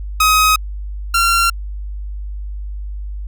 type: tone pair in turn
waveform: sawtooth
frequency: 1264 / 1372.8 Hz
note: D#6 / F6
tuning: +27 / -30 cents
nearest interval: minor second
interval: 143 cents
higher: second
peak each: -6 / -8 dBFS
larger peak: first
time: 0.2-0.56 / 1.14-1.5 s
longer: neither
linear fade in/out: 5 ms
effects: added 50 Hz sine -23 dBFS peak until 3.27 s